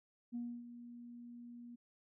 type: tone with ADSR envelope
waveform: sine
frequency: 239.1 Hz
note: A#3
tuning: 44 cents sharp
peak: -37 dBFS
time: 0.32-1.76 s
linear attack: 33 ms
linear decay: 280 ms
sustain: -12 dB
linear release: 13 ms
effects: tanh soft clip ceiling -34 dBFS